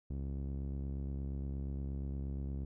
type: tone with low-pass filter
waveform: sawtooth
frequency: 68.5 Hz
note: C#2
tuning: 20 cents flat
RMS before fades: -39 dBFS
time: 0.1-2.65 s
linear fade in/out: 5 ms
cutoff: 280 Hz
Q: 0.87
effects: none